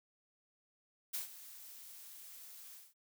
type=noise with ADSR envelope; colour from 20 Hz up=blue; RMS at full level=-38 dBFS; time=1.13-2.94 s; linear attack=15 ms; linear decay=130 ms; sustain=-15 dB; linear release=200 ms; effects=none